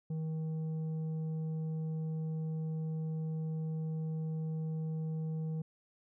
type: tone with tanh clipping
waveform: sine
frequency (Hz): 158.7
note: D#3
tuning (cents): +35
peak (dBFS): -35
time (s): 0.1-5.62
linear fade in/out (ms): 5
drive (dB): 6
effects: none